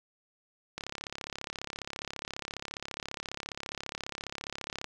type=click train; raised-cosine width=0.2 ms; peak=-19 dBFS; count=142; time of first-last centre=0.78-4.843 s; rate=34.7 Hz; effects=none